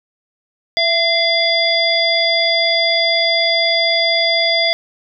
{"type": "harmonic tone with a mistuned harmonic", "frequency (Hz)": 688, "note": "F5", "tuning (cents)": -26, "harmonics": [1, 3, 5, 7], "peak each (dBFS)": [-18, -18, -18, -18], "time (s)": [0.77, 4.73], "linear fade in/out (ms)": 0, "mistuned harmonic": 1, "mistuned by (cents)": -50, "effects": []}